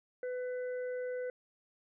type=harmonic tone; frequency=500 Hz; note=B4; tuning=21 cents sharp; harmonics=1 / 3 / 4; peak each=-35 / -49 / -55 dBFS; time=0.23-1.3 s; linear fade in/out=2 ms; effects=none